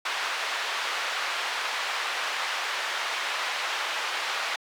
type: band-pass noise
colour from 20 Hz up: pink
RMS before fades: -30 dBFS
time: 0.05-4.56 s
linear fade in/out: 5 ms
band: 990 to 3700 Hz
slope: 12 dB/octave
effects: high-pass 400 Hz 12 dB/octave